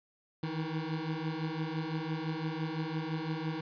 25% pulse beating tone pair, 155.56 / 161.46 Hz, D#3 / E3, 0 / -36 cents, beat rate 5.9 Hz, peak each -33 / -32 dBFS, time 0.43-3.61 s, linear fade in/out 5 ms, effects resampled to 11025 Hz + 10-bit

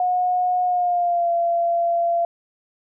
sine tone with pitch glide, 725 to 684.3 Hz, F#5 to F5, -35 to -35 cents, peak -17 dBFS, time 0-2.25 s, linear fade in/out 2 ms, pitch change -100 cents, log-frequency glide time 0.64-1.31 s, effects none

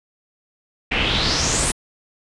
pink noise with low-pass filter sweep, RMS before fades -20 dBFS, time 0.91-1.72 s, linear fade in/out 10 ms, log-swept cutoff 2400 to 9700 Hz, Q 4.4, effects resampled to 24000 Hz

